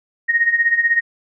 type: tone with tremolo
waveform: sine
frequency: 1864.7 Hz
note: A#6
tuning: in tune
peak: -10 dBFS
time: 0.28-1.01 s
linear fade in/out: 20 ms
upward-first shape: sine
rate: 16 Hz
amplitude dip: 75%
effects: none